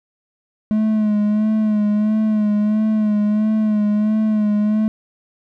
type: tone with vibrato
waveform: triangle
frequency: 212.8 Hz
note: G#3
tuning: 42 cents sharp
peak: -12 dBFS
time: 0.71-4.88 s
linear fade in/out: 0 ms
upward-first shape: sine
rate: 1.5 Hz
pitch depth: 38 cents each way
effects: none